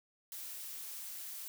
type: noise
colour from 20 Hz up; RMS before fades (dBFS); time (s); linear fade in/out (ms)
blue; -45; 0.32-1.48; 0
effects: none